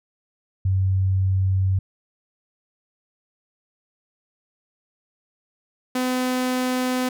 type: tone pair in turn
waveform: sine / sawtooth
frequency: 95 / 253.6 Hz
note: F#2 / B3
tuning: +46 / +46 cents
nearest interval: octave + perfect fourth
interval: 1700 cents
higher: second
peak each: -17 dBFS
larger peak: neither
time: 0.65-1.79 / 5.95-7.09 s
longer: neither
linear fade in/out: 5 ms
effects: none